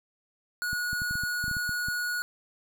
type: tone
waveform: square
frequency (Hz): 1455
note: F#6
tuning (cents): -29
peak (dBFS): -29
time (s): 0.62-2.22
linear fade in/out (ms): 0
type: clicks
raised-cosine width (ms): 5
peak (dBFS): -26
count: 12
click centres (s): 0.731 / 0.931 / 1.019 / 1.11 / 1.155 / 1.236 / 1.441 / 1.481 / 1.513 / 1.568 / 1.693 / 1.885
effects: none